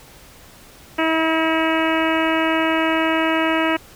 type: harmonic tone with a mistuned harmonic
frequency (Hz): 322.1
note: E4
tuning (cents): -40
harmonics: 1 / 2 / 3 / 4 / 5 / 6 / 7 / 8 / 9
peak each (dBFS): -20 / -23 / -25 / -26 / -27 / -28 / -28 / -29 / -30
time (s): 0.98-3.77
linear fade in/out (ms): 10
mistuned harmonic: 6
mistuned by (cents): -21
effects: pink hiss -45 dBFS RMS until 3.95 s